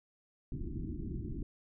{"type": "low-pass noise", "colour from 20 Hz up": "pink", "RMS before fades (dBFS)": -39, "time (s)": [0.52, 1.43], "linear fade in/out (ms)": 2, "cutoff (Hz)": 370, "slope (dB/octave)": 96, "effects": []}